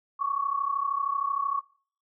sine tone pair together, 1104 / 1137 Hz, C#6 / C#6, -7 / +44 cents, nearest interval minor second, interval 51 cents, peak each -28 / -29 dBFS, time 0.19-1.61 s, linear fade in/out 20 ms, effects noise-tail reverb RT60 0.5 s tail -23 dB re dry

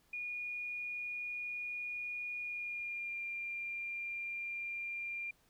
sine tone with pitch glide, 2442 to 2389 Hz, D#7 to D7, -33 to +29 cents, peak -38 dBFS, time 0.13-5.31 s, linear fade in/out 5 ms, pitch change -38 cents, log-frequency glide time 2.4-3.22 s, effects pink hiss -71 dBFS RMS until 5.49 s

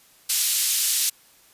white band-pass noise, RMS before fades -22 dBFS, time 0.29-1.1 s, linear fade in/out 10 ms, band 3600 to 13000 Hz, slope 12 dB/octave, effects white hiss -55 dBFS RMS until 1.53 s + resampled to 32000 Hz

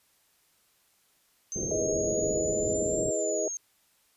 sine exponential two-way sweep, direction up then down, 6260 to 7459 to 6390 Hz, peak -32 dBFS, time 1.52-3.57 s, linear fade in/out 0 ms, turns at 3.08 s
white low-pass noise, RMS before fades -35 dBFS, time 1.55-3.11 s, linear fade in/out 10 ms, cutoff 540 Hz, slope 48 dB/octave
sine chord, E major seventh, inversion none, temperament equal, 329.6 / 415.3 / 493.9 / 622.3 Hz, E4 / G#4 / B4 / D#5, 0 / 0 / 0 / 0 cents, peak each -36 / -32 / -35 / -30 dBFS, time 1.71-3.48 s, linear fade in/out 2 ms
effects white hiss -67 dBFS RMS until 4.16 s + resampled to 32000 Hz

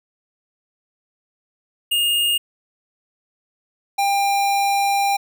square tone pair in turn, 2837 / 797.7 Hz, F7 / G5, +27 / +30 cents, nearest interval octave + minor seventh, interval 2197 cents, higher first, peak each -17 / -17 dBFS, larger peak neither, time 1.91-2.38 / 3.98-5.17 s, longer second, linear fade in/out 10 ms, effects none

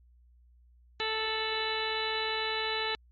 harmonic tone with a mistuned harmonic, 440 Hz, A4, in tune, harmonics 1 / 2 / 3 / 4 / 5 / 6 / 7 / 8 / 9, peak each -36 / -37 / -40 / -37 / -39 / -41 / -39 / -41 / -36 dBFS, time 1-2.95 s, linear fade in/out 0 ms, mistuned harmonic 7, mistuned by -60 cents, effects added 60 Hz sine -57 dBFS peak until 3.11 s + MP3 32 kbps

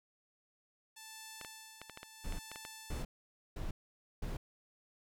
5% pulse tone with tremolo, 880 Hz, A5, in tune, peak -36 dBFS, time 0.96-3.03 s, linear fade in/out 10 ms, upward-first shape sine, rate 0.76 Hz, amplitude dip 60%
clicks, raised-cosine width 0.3 ms, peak -29 dBFS, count 10, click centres 1.413 / 1.448 / 1.816 / 1.897 / 1.974 / 2.031 / 2.324 / 2.516 / 2.559 / 2.651 s
brown noise bursts, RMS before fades -39 dBFS, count 4, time 2.24-4.37 s, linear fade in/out 5 ms, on 150 ms, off 510 ms
effects none

